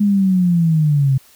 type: linear sweep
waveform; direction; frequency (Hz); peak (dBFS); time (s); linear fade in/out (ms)
sine; down; 207.7 to 130.81; -11; 0-1.18; 10
effects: white hiss -49 dBFS RMS until 1.35 s